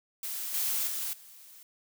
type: noise with level steps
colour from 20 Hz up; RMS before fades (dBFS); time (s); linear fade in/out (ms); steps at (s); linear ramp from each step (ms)
blue; -36 / -30 / -34 / -52; 0.23-1.63; 2; 0.54 / 0.87 / 1.13; 2
effects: none